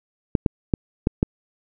clicks, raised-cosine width 3 ms, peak -4 dBFS, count 5, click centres 0.352 / 0.462 / 0.738 / 1.071 / 1.229 s, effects none

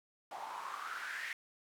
white noise with band-pass filter sweep, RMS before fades -43 dBFS, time 0.31-1.33 s, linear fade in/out 2 ms, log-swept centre 770 to 2000 Hz, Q 6.5, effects none

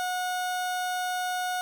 30% pulse tone, 729 Hz, F#5, 26 cents flat, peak -25 dBFS, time 0-1.61 s, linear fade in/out 0 ms, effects none

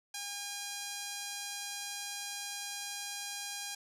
sawtooth tone with band-pass filter, 811 Hz, G#5, 41 cents flat, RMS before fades -41 dBFS, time 0.14-3.75 s, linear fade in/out 5 ms, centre 6600 Hz, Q 1, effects none

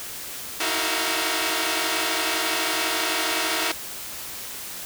5% pulse tone cluster, 313.7 / 325.6 / 371.6 / 457 / 693 Hz, D#4 / E4 / F#4 / A#4 / F5, +14 / -21 / +7 / -34 / -14 cents, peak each -18 dBFS, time 0.6-3.72 s, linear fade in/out 5 ms, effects white hiss -35 dBFS RMS until 4.85 s

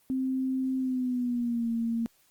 sine tone with pitch glide, 261.6 to 230.4 Hz, C4 to A#3, 0 to -20 cents, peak -26 dBFS, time 0.1-2.06 s, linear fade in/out 0 ms, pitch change -220 cents, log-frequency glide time 0.78-1.7 s, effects white hiss -65 dBFS RMS until 2.3 s + Opus 24 kbps

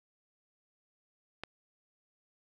click, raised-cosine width 0.3 ms, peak -22 dBFS, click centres 1.436 s, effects 10-bit

